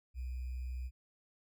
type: tone with sample-and-hold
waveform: sine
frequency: 62.9 Hz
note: B1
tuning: 32 cents sharp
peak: -37 dBFS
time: 0.14-0.91 s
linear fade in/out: 50 ms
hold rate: 2450 Hz
effects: none